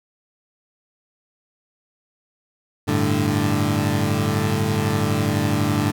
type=chord; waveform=20% pulse; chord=G suspended second; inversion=none; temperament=equal; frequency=98 / 110 / 146.83 Hz; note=G2 / A2 / D3; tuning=0 / 0 / 0 cents; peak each=-18 dBFS; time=2.87-5.92 s; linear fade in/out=20 ms; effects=none